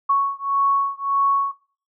sine beating tone pair, 1108.7 / 1110.4 Hz, C#6 / C#6, 0 / +3 cents, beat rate 1.7 Hz, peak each -20 dBFS, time 0.09-1.52 s, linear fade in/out 10 ms, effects noise-tail reverb RT60 0.4 s tail -18 dB re dry

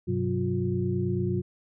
sine tone cluster, 98.8 / 127.8 / 186 / 356.5 Hz, G2 / C3 / F#3 / F4, +14 / -40 / +9 / +36 cents, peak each -30 dBFS, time 0.07-1.42 s, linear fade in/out 20 ms, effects none

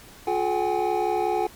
triangle tone cluster, 356.2 / 427.3 / 758 / 823 Hz, F4 / G#4 / F#5 / G#5, +34 / +49 / +42 / -16 cents, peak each -25 dBFS, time 0.27-1.47 s, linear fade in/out 5 ms, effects pink hiss -47 dBFS RMS until 1.55 s + MP3 96 kbps

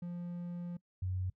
triangle / sine tone pair in turn, 174.61 / 92.5 Hz, F3 / F#2, 0 / 0 cents, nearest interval major seventh, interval 1100 cents, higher first, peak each -36 / -33 dBFS, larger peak second, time 0.02-0.77 / 1.02-1.3 s, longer first, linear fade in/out 5 ms, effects noise-tail reverb RT60 0.1 s tail -22 dB re dry

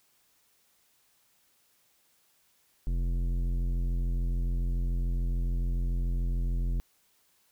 sine tone with tanh clipping, 43.48 Hz, F1, 7 cents flat, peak -28 dBFS, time 2.87-6.8 s, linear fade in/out 0 ms, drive 13 dB, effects white hiss -68 dBFS RMS until 7.51 s

